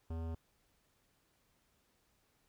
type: tone with hard clipping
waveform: sine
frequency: 82 Hz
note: E2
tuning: 9 cents flat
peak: -40 dBFS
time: 0.1-0.35 s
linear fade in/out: 5 ms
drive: 18 dB
effects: pink hiss -75 dBFS RMS until 2.48 s